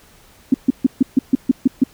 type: tone bursts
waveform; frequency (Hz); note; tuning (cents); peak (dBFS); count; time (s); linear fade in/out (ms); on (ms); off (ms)
sine; 261.6; C4; 0; -7; 9; 0.52-1.838; 5; 22; 140
effects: pink hiss -49 dBFS RMS until 1.93 s